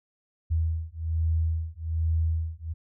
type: beating tone pair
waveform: sine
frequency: 80.5 / 81.7 Hz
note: E2 / E2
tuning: -41 / -15 cents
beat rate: 1.2 Hz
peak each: -27 dBFS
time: 0.5-2.74 s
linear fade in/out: 20 ms
effects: none